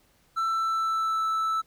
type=tone with pitch glide; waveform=triangle; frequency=1334 to 1315.6 Hz; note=E6 to E6; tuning=+20 to -4 cents; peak=-22 dBFS; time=0.36-1.62 s; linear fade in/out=20 ms; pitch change=-24 cents; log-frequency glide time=0.48-1.25 s; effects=pink hiss -64 dBFS RMS until 1.66 s